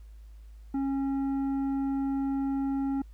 sine tone with tanh clipping, 273.2 Hz, C#4, 25 cents flat, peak -28 dBFS, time 0.74-3.02 s, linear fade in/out 5 ms, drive 8 dB, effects added 53 Hz sine -45 dBFS peak until 3.13 s + pink hiss -69 dBFS RMS until 3.13 s

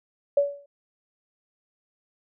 sine tone with exponential decay, 569 Hz, C#5, 45 cents sharp, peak -14 dBFS, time 0.37-0.66 s, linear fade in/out 5 ms, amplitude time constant 62 ms, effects none

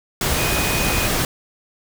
sine tone in noise, 2489 Hz, D#7, in tune, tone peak -26 dBFS, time 0.38-1.07 s, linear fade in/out 2 ms, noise pink, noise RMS -20 dBFS, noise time 0.21-1.25 s, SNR -9 dB, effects none

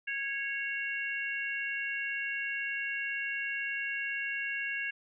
harmonic tone, 551 Hz, C#5, 11 cents flat, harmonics 3 / 4 / 5, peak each -35 / -38 / -37 dBFS, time 0.07-4.91 s, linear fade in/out 10 ms, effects none

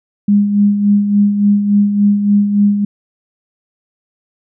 sine tone with tremolo, 204.1 Hz, G#3, 30 cents flat, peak -6 dBFS, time 0.28-2.85 s, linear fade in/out 5 ms, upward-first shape sine, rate 3.5 Hz, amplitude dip 55%, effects none

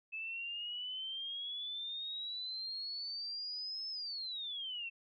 sine exponential two-way sweep, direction up then down, 2605 to 5260 to 2667 Hz, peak -39 dBFS, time 0.12-4.9 s, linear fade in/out 20 ms, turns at 3.89 s, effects none

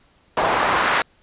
pink noise with band-pass filter sweep, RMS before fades -19 dBFS, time 0.37-1.02 s, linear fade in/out 2 ms, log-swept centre 790 to 1500 Hz, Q 1.4, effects pink hiss -58 dBFS RMS until 1.22 s + resampled to 8000 Hz

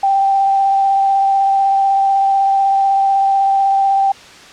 sine tone with vibrato, 784 Hz, G5, in tune, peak -10 dBFS, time 0.03-4.12 s, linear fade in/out 5 ms, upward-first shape triangle, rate 16 Hz, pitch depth 15 cents each way, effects white hiss -38 dBFS RMS until 4.52 s + low-pass 5000 Hz 12 dB/octave

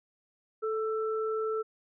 sine tone pair together, 438.2 / 1330.7 Hz, A4 / E6, -7 / +16 cents, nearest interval octave + perfect fifth, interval 1923 cents, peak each -29 / -36 dBFS, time 0.62-1.63 s, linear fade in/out 20 ms, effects none

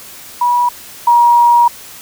sine tone pair in turn, 970 / 951.7 Hz, B5 / A#5, -31 / +36 cents, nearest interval unison, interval 33 cents, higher first, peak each -9 / -5 dBFS, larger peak second, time 0.41-0.69 / 1.07-1.68 s, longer second, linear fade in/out 5 ms, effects white hiss -34 dBFS RMS until 2.01 s

